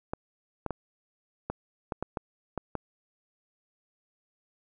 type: clicks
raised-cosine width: 1 ms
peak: -17 dBFS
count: 9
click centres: 0.135 / 0.663 / 0.707 / 1.5 / 1.922 / 2.026 / 2.172 / 2.577 / 2.753 s
effects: none